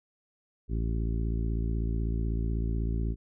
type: harmonic tone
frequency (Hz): 56.1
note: A1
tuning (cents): +34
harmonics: 1 / 2 / 3 / 4 / 5 / 6 / 7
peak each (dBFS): -28 / -34 / -38 / -40 / -42 / -44 / -45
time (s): 0.68-3.16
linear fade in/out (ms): 50
effects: none